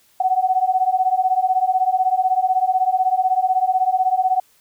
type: beating tone pair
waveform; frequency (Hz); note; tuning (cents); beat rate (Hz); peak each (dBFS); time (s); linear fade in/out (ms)
sine; 740 / 756; F#5 / F#5; 0 / +37; 16; -18; 0.2-4.4; 5
effects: white hiss -57 dBFS RMS until 4.6 s